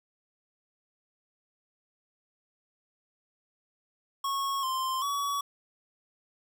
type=tone with pitch steps; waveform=square; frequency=1099 / 1047 / 1131 Hz; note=C#6 / C6 / C#6; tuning=-15 / +1 / +34 cents; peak=-29 dBFS; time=4.24-5.41 s; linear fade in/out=5 ms; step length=390 ms; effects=none